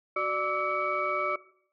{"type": "tone cluster", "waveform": "sine", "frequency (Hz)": [371.1, 592, 1162, 1308, 2263], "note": ["F#4", "D5", "D6", "E6", "C#7"], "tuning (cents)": [5, 14, -19, -14, 35], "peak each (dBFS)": [-35, -32, -32, -30, -33], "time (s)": [0.16, 1.36], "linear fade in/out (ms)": 5, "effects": ["noise-tail reverb RT60 0.6 s tail -18 dB re dry", "tanh soft clip ceiling -17 dBFS"]}